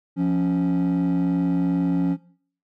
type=tone pair together; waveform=triangle; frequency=175.06 / 277.5 Hz; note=F3 / C#4; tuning=+4 / +2 cents; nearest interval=minor sixth; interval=798 cents; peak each=-18 dBFS; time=0.16-2.17 s; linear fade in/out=50 ms; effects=noise-tail reverb RT60 0.5 s tail -20 dB re dry + tanh soft clip ceiling -14 dBFS